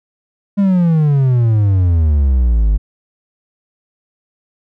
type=exponential sweep; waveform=triangle; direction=down; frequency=204.7 to 49 Hz; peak=-7 dBFS; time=0.57-2.78 s; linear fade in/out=20 ms; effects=none